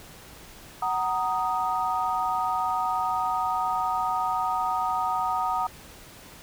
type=chord; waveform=sine; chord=D# minor; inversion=first; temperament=just; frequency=746.7 / 933.4 / 1244.5 Hz; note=F#5 / A#5 / D#6; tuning=+16 / +2 / 0 cents; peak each=-28 dBFS; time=0.82-5.67 s; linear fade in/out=5 ms; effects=pink hiss -47 dBFS RMS until 6.42 s